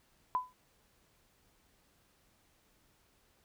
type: tone with exponential decay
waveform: sine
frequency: 1004 Hz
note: B5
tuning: 28 cents sharp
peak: -25 dBFS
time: 0.35-0.53 s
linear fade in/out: 0 ms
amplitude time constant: 37 ms
effects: pink hiss -70 dBFS RMS until 3.44 s